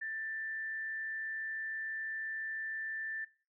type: tone with frequency modulation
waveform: sine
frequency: 1773 Hz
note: A6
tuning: 13 cents sharp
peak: -37 dBFS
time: 0.01-3.25 s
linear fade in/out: 10 ms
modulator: 148 Hz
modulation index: 0.21
effects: noise-tail reverb RT60 0.4 s tail -19 dB re dry